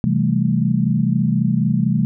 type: chord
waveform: sine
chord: A minor seventh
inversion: first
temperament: equal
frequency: 130.81 / 164.81 / 196 / 220 Hz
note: C3 / E3 / G3 / A3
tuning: 0 / 0 / 0 / 0 cents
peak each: -20 dBFS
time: 0.04-2.05 s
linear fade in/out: 0 ms
effects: none